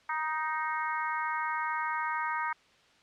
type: harmonic tone with a mistuned harmonic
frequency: 311.1 Hz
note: D#4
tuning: in tune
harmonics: 3 / 4 / 5 / 6 / 7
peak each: -33 / -35 / -37 / -39 / -40 dBFS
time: 0.09-2.53 s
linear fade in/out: 5 ms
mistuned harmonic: 3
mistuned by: +16 cents
effects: white hiss -62 dBFS RMS until 3.02 s + low-pass 4000 Hz 12 dB/octave